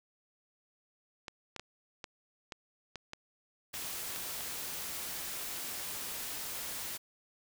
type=clicks; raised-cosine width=0.2 ms; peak=-24 dBFS; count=10; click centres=1.282 / 1.563 / 1.596 / 2.042 / 2.522 / 2.957 / 3.134 / 3.741 / 4.161 / 4.408 s
type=noise; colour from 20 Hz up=white; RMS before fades=-40 dBFS; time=3.73-6.98 s; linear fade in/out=20 ms
effects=none